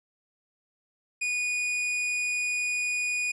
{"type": "tone", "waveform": "45% pulse", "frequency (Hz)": 2462, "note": "D#7", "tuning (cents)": -19, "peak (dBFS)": -26, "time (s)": [1.21, 3.32], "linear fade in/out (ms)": 10, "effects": ["resampled to 22050 Hz"]}